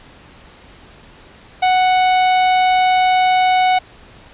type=tone; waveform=45% pulse; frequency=740 Hz; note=F#5; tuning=in tune; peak=-11 dBFS; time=1.62-3.79 s; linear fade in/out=10 ms; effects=pink hiss -43 dBFS RMS until 4.33 s + resampled to 8000 Hz